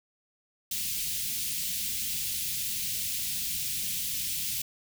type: band-stop noise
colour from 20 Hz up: white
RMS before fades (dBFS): -32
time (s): 0.71-4.62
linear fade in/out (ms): 5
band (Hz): 210 to 2500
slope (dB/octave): 24
effects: none